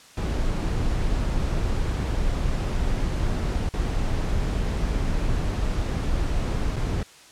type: noise with dropouts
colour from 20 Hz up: brown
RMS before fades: -24 dBFS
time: 0.17-7.03 s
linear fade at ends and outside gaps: 2 ms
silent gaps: 3.691-3.738 / 6.76-6.765 s
effects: white hiss -49 dBFS RMS until 7.31 s + low-pass 8000 Hz 12 dB/octave